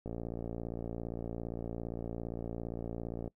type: click train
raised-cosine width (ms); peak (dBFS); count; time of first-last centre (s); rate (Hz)
2; -26; 186; 0.06-3.277; 57.5
effects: noise-tail reverb RT60 0.1 s tail -23 dB re dry